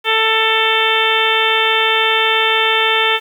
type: harmonic tone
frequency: 443.5 Hz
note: A4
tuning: 14 cents sharp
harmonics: 1 / 2 / 3 / 4 / 5 / 6 / 7 / 8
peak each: -20 / -20 / -20 / -20 / -20 / -20 / -20 / -20 dBFS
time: 0.04-3.2 s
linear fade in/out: 50 ms
effects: 7-bit